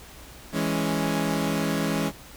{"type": "chord", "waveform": "sawtooth", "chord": "C# minor", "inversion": "first", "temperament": "equal", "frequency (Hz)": [164.81, 207.7, 277.2], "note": ["E3", "G#3", "C#4"], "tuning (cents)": [0, 0, 0], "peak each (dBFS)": -24, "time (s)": [0.52, 2.12], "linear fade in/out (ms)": 50, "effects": ["added 60 Hz sine -50 dBFS peak until 2.36 s", "pink hiss -46 dBFS RMS until 2.36 s"]}